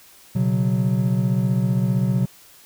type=chord; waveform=triangle; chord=B suspended second; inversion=none; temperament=just; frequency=123.47 / 138.9 / 185.21 Hz; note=B2 / C#3 / F#3; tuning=0 / +4 / +2 cents; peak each=-19 / -22 / -19 dBFS; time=0.35-2.26 s; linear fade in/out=10 ms; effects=white hiss -49 dBFS RMS until 2.65 s